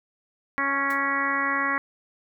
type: harmonic tone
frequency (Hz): 277.2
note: C#4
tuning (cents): 0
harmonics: 1 / 2 / 3 / 4 / 5 / 6 / 7 / 8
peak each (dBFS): -33 / -37 / -37 / -27 / -32 / -30 / -27 / -35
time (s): 0.58-1.78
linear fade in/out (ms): 0
type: noise with exponential decay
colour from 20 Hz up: white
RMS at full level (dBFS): -39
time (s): 0.9-1.02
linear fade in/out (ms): 5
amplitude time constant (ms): 24
effects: none